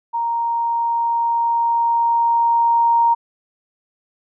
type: tone with level ramp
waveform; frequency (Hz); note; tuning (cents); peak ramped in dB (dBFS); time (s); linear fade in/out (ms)
sine; 932.3; A#5; 0; -18 to -11; 0.13-3.15; 20
effects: none